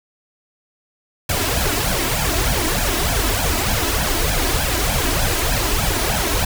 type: noise with flanger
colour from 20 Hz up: pink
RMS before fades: -19 dBFS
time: 1.29-6.45 s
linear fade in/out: 5 ms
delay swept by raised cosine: 1.2 to 3.1 ms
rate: 3.3 Hz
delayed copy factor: +0.8
effects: none